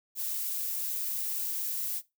violet noise, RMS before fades -33 dBFS, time 0.15-2.02 s, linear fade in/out 50 ms, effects noise-tail reverb RT60 0.2 s tail -18 dB re dry

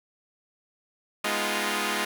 5% pulse chord, F half-diminished seventh, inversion first, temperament equal, 207.7 / 246.9 / 311.1 / 349.2 Hz, Ab3 / Cb4 / Eb4 / F4, 0 / 0 / 0 / 0 cents, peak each -18 / -22 / -22 / -19 dBFS, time 1.24-2.05 s, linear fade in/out 5 ms, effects none

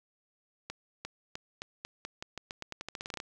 accelerating click train, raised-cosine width 0.2 ms, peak -21 dBFS, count 20, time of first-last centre 0.7-3.201 s, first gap 350 ms, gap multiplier 0.87, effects none

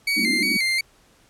30% pulse tone with vibrato, 2175 Hz, C#7, 33 cents flat, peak -17 dBFS, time 0.07-0.81 s, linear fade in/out 5 ms, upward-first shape square, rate 2.8 Hz, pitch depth 63 cents each way
pink band-pass noise, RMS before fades -27 dBFS, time 0.16-0.57 s, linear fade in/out 2 ms, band 190 to 350 Hz, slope 96 dB/octave
effects pink hiss -57 dBFS RMS until 1.29 s + low-pass 11000 Hz 12 dB/octave

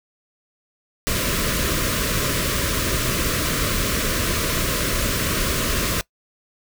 pink band-stop noise, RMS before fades -22 dBFS, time 1.07-6.01 s, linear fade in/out 0 ms, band 660 to 1000 Hz, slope 96 dB/octave, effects noise-tail reverb RT60 0.1 s tail -21 dB re dry

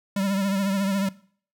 square tone with vibrato, 196 Hz, G3, in tune, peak -23 dBFS, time 0.16-1.09 s, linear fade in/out 5 ms, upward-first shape triangle, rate 14 Hz, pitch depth 69 cents each way, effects noise-tail reverb RT60 0.5 s tail -19 dB re dry

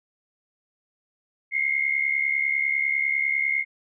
sine tone pair together, 2100 / 2170 Hz, C7 / C#7, +6 / -37 cents, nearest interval minor second, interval 57 cents, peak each -24 dBFS, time 1.51-3.65 s, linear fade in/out 50 ms, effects none

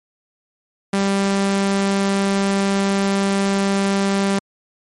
sawtooth tone, 197 Hz, G3, 9 cents sharp, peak -12 dBFS, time 0.93-4.39 s, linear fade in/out 5 ms, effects MP3 48 kbps

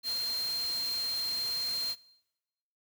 sine tone in noise, 4186 Hz, C8, in tune, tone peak -30 dBFS, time 0.03-1.96 s, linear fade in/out 50 ms, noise white, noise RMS -42 dBFS, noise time 0.03-1.96 s, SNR +9 dB, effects noise-tail reverb RT60 1.0 s tail -23 dB re dry

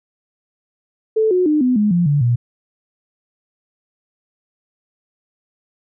sine tone with pitch steps, 438.4 / 364.4 / 302.9 / 251.8 / 209.3 / 173.98 / 144.62 / 120.21 Hz, A4 / F#4 / D#4 / B3 / G#3 / F3 / D3 / B2, -6 / -26 / -46 / +34 / +14 / -6 / -26 / -46 cents, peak -12 dBFS, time 1.16-2.36 s, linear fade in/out 10 ms, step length 150 ms, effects none

